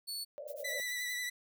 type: tone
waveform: sawtooth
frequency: 4435 Hz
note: C#8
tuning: in tune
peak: -35 dBFS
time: 0.07-0.25 s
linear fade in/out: 20 ms
type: band-pass noise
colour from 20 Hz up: pink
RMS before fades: -44 dBFS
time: 0.38-0.8 s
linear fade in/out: 0 ms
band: 530 to 610 Hz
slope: 96 dB/octave
type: noise with tremolo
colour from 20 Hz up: violet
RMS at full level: -49 dBFS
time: 0.47-1.14 s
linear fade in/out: 10 ms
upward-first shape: sine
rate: 9.7 Hz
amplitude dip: 100%
type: tone with vibrato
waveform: sawtooth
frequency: 1975.5 Hz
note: B6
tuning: in tune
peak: -32 dBFS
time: 0.64-1.3 s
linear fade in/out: 10 ms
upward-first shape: triangle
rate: 11 Hz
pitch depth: 30 cents each way
effects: none